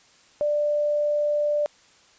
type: tone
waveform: sine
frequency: 591 Hz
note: D5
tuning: 11 cents sharp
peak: -20 dBFS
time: 0.41-1.66 s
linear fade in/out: 0 ms
effects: white hiss -56 dBFS RMS until 2.18 s + resampled to 16000 Hz